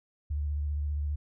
sine tone with vibrato, 73.42 Hz, D2, in tune, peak -28 dBFS, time 0.3-1.16 s, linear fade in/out 10 ms, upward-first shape sine, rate 15 Hz, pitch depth 39 cents each way, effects none

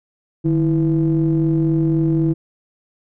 triangle ring-modulated tone, 87.31 Hz, F2, in tune, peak -9 dBFS, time 0.44-2.34 s, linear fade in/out 20 ms, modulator 240 Hz, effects none

